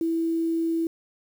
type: tone with quantisation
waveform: sine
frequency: 329.6 Hz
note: E4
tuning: in tune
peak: -22 dBFS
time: 0.01-0.87 s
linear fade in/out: 2 ms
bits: 8
effects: none